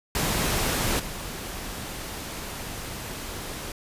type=noise with level steps; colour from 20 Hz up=pink; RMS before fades=-25 / -35 dBFS; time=0.15-3.72 s; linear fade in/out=2 ms; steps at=0.99 s; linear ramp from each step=10 ms; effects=resampled to 32000 Hz

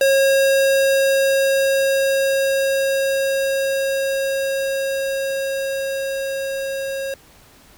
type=tone with level ramp; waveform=square; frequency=543 Hz; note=C#5; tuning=36 cents flat; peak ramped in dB=-13 to -24 dBFS; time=0.01-7.14 s; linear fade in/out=2 ms; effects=pink hiss -49 dBFS RMS until 7.77 s

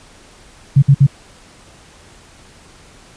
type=tone bursts; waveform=sine; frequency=138.59 Hz; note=C#3; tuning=in tune; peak=-4 dBFS; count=3; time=0.76-1.068 s; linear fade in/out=10 ms; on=64 ms; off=58 ms; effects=pink hiss -44 dBFS RMS until 3.16 s + resampled to 22050 Hz

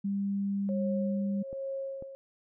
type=tone; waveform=sine; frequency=198.9 Hz; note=G3; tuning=25 cents sharp; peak=-28 dBFS; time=0.04-1.43 s; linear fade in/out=10 ms
type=tone with tremolo; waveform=sine; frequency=542 Hz; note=C#5; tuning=39 cents flat; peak=-32 dBFS; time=0.69-2.15 s; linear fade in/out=0 ms; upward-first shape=sine; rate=1.2 Hz; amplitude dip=70%
type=clicks; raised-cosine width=2 ms; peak=-31 dBFS; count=2; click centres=1.529 / 2.024 s
effects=none

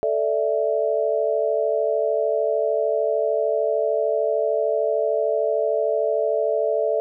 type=chord; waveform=sine; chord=A suspended fourth; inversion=none; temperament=just; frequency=440 / 586.7 / 660 Hz; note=A4 / D5 / E5; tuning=0 / -2 / +2 cents; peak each=-23 dBFS; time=0.03-7 s; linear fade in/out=0 ms; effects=none

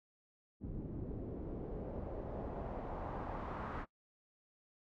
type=noise with low-pass filter sweep; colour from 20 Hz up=pink; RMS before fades=-43 dBFS; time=0.6-3.86 s; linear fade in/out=50 ms; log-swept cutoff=280 to 1300 Hz; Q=1.7; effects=noise-tail reverb RT60 0.1 s tail -21 dB re dry

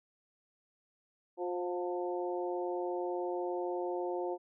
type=harmonic tone with a mistuned harmonic; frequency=177.9 Hz; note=F3; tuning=32 cents sharp; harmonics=2 / 3 / 4 / 5; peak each=-35 / -39 / -41 / -43 dBFS; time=1.37-4.38 s; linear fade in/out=50 ms; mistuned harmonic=3; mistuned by=-20 cents; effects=none

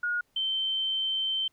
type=tone pair in turn; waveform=sine; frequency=1440 / 3104 Hz; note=F#6 / G7; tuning=-47 / -18 cents; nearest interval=octave + minor second; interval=1329 cents; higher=second; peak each=-26 dBFS; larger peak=neither; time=0.03-0.21 / 0.36-1.48 s; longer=second; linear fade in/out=5 ms; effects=pink hiss -71 dBFS RMS until 1.52 s

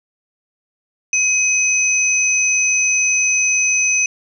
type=tone pair together; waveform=sine; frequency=2535 / 6029 Hz; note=D#7 / F#8; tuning=+32 / +32 cents; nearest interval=octave + minor third; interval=1500 cents; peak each=-16 dBFS; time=1.13-4.06 s; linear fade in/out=2 ms; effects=none

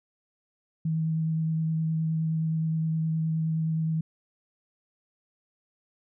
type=tone with vibrato; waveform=sine; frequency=160.1 Hz; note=D#3; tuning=50 cents sharp; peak=-24 dBFS; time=0.85-4.01 s; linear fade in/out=5 ms; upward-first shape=sine; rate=9.6 Hz; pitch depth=12 cents each way; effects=none

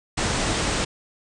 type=low-pass noise; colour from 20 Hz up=pink; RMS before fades=-24 dBFS; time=0.17-0.85 s; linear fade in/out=10 ms; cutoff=9100 Hz; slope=96 dB/octave; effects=none

